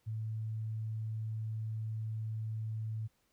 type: tone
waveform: sine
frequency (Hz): 110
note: A2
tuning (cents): 0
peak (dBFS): -35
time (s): 0.06-3.08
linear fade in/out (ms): 20
effects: pink hiss -75 dBFS RMS until 3.32 s